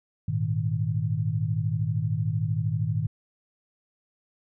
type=chord; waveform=sine; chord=Ab suspended second; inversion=none; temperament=just; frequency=103.83 / 116.8 / 155.74 Hz; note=Ab2 / Bb2 / Eb3; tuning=0 / +4 / +2 cents; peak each=-28 dBFS; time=0.28-3.07 s; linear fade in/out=5 ms; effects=none